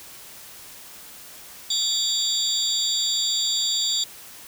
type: tone cluster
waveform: sine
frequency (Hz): 3446 / 3735 / 4708 / 7260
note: A7 / A#7 / D8 / A#8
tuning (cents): -37 / +3 / +3 / -47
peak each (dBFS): -26 / -27 / -26 / -27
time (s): 1.7-4.04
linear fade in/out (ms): 5
effects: white hiss -43 dBFS RMS until 4.47 s